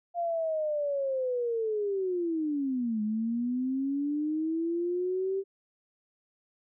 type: linear two-way sweep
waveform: sine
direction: down then up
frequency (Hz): 698.5 to 210 to 392.8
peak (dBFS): -27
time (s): 0.14-5.44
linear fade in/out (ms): 50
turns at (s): 3.02
effects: none